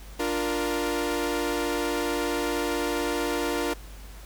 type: chord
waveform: sawtooth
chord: Bb major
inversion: first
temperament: equal with one note detuned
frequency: 293.7 / 349.2 / 468.3 Hz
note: D4 / F4 / Bb4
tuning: 0 / 0 / +8 cents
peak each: -26 dBFS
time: 0.19-3.74 s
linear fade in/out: 10 ms
effects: added 50 Hz sine -41 dBFS peak until 4.25 s + pink hiss -49 dBFS RMS until 4.25 s